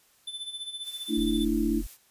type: tone with tremolo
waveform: square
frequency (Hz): 3520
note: A7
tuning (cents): 0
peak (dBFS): -33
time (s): 0.27-1.45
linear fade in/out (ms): 5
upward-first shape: sine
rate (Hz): 15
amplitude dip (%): 70
type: noise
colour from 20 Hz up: blue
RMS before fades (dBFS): -46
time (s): 0.82-1.98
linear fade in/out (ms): 50
type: chord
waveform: sine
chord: A suspended fourth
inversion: none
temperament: equal with one note detuned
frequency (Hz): 223.3 / 293.7 / 329.6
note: A3 / D4 / E4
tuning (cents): +26 / 0 / 0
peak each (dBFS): -28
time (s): 1.08-1.83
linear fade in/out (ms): 50
type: tone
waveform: triangle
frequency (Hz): 41.45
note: E1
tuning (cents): +10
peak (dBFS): -30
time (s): 1.17-1.87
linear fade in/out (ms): 10
effects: white hiss -63 dBFS RMS until 2.1 s + resampled to 32000 Hz